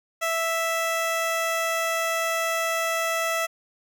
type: tone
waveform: 15% pulse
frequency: 659 Hz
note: E5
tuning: 1 cent flat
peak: -17 dBFS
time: 0.21-3.47 s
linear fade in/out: 20 ms
effects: none